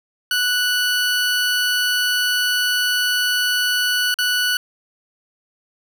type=tone with dropouts; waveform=20% pulse; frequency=1480 Hz; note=F#6; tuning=in tune; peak=-12 dBFS; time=0.31-4.57 s; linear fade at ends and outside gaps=2 ms; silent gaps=4.142-4.187 s; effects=none